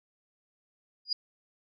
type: tone with exponential growth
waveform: sine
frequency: 4879 Hz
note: D#8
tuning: 35 cents flat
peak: -22 dBFS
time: 1.05-1.13 s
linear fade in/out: 5 ms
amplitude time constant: 16 ms
effects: none